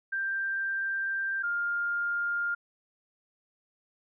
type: tone pair in turn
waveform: sine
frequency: 1578 / 1405.8 Hz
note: G6 / F6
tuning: +11 / +11 cents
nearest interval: major second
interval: 200 cents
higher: first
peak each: -28 / -27 dBFS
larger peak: second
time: 0.12-1.43 / 1.43-2.55 s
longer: first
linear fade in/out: 10 ms
effects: none